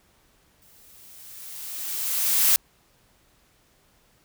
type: noise with exponential growth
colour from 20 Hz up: blue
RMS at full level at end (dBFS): -17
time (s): 0.62-2.56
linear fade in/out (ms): 0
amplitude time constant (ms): 420
effects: pink hiss -62 dBFS RMS until 4.24 s